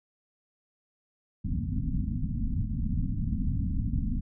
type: low-pass noise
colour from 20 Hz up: pink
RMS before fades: -29 dBFS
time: 1.44-4.21 s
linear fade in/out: 10 ms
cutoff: 270 Hz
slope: 96 dB/octave
effects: none